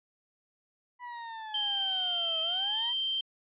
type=linear two-way sweep; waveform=35% pulse; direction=down then up; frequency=987.8 to 639 to 987.8 Hz; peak=-37 dBFS; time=0.99-2.94 s; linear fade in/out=50 ms; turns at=2.41 s
type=tone; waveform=sine; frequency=3136 Hz; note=G7; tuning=in tune; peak=-28 dBFS; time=1.54-3.21 s; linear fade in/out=5 ms
effects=resampled to 8000 Hz